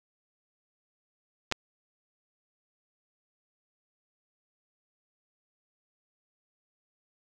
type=clicks; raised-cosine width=0.2 ms; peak=-15 / -9 dBFS; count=2; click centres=1.515 / 1.523 s; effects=none